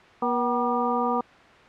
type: harmonic tone with a mistuned harmonic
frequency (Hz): 240.4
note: B3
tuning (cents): -46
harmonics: 1 / 2 / 3 / 4 / 5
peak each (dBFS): -28 / -28 / -28 / -28 / -28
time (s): 0.22-1.21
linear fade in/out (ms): 5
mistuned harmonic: 3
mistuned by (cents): +86
effects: white hiss -49 dBFS RMS until 1.68 s + low-pass 2000 Hz 12 dB/octave